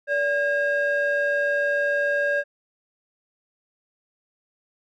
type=ring-modulated tone; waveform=triangle; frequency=523.3 Hz; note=C5; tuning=in tune; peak=-15 dBFS; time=0.07-2.44 s; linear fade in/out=50 ms; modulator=1100 Hz; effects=none